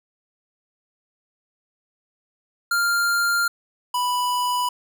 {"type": "tone pair in turn", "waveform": "square", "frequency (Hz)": [1396.9, 987.8], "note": ["F6", "B5"], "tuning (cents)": [0, 0], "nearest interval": "tritone", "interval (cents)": 600, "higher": "first", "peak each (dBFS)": [-19, -21], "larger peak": "first", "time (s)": [[2.71, 3.48], [3.94, 4.69]], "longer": "first", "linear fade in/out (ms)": 5, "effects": []}